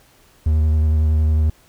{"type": "tone with vibrato", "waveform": "triangle", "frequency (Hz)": 77.5, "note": "D#2", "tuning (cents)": -6, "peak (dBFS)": -11, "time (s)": [0.46, 1.5], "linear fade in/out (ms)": 5, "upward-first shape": "square", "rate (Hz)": 11, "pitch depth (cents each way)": 17, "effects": ["pink hiss -53 dBFS RMS until 1.68 s"]}